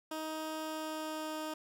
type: tone with pitch glide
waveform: 15% pulse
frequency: 313.9 to 310.8 Hz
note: D#4 to D#4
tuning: +15 to -2 cents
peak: -31 dBFS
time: 0.11-1.54 s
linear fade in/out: 5 ms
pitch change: -17 cents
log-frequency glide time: 0.59-1.36 s
effects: none